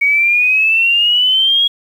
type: exponential sweep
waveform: sine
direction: up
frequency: 2237 to 3322 Hz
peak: -9 dBFS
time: 0.01-1.68 s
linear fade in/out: 10 ms
effects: 7-bit